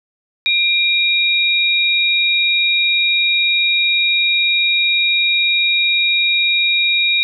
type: tone pair together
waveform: sine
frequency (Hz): 2388 / 3775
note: D7 / A#7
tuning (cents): +28 / +21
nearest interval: minor sixth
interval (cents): 793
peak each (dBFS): -15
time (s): 0.46-7.23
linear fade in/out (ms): 0
effects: none